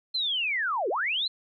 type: linear two-way sweep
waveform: sine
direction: down then up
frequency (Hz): 4186 to 339.7 to 4186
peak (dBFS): -25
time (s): 0.14-1.28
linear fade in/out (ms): 10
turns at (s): 0.89
effects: none